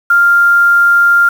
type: tone with quantisation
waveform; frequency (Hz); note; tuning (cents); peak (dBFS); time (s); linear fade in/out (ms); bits
sine; 1396.9; F6; 0; -5; 0.1-1.29; 5; 5
effects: none